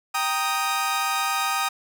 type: chord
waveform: sawtooth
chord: Eb major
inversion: first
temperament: equal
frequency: 784 / 932.3 / 1244.5 Hz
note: G5 / Bb5 / Eb6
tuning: 0 / 0 / 0 cents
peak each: -24 / -26 / -21 dBFS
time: 0.14-1.69 s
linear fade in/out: 10 ms
effects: none